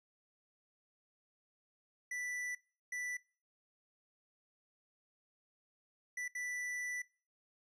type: tone bursts at uneven times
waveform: square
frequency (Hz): 1975.5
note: B6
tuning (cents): 0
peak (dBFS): -39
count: 4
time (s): 2.11-2.55 / 2.92-3.17 / 6.17-6.28 / 6.35-7.02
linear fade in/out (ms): 5
effects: noise-tail reverb RT60 0.4 s tail -23 dB re dry + low-pass 10000 Hz 12 dB/octave